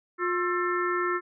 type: harmonic tone with a mistuned harmonic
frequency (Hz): 355.9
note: F4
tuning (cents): +33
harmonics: 1 / 3 / 4 / 5 / 6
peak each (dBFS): -28 / -33 / -29 / -32 / -40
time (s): 0.18-1.21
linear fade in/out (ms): 50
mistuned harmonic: 4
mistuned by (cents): -110
effects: none